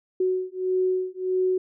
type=beating tone pair; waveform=sine; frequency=370 / 371.6 Hz; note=F#4 / F#4; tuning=0 / +7 cents; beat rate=1.6 Hz; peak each=-25 / -25 dBFS; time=0.2-1.58 s; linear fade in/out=5 ms; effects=none